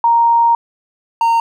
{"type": "tone pair in turn", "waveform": ["sine", "triangle"], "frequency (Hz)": [932.3, 921.1], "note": ["A#5", "A#5"], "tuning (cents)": [0, -21], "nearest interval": "unison", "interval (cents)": 21, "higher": "first", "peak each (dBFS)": -8, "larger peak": "neither", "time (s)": [[0.04, 0.55], [1.21, 1.4]], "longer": "first", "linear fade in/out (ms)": 2, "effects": []}